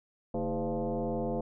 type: tone with frequency modulation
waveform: sine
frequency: 141.9 Hz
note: C#3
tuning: 41 cents sharp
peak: -29 dBFS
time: 0.34-1.41 s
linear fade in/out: 5 ms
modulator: 183 Hz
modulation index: 3.1
effects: none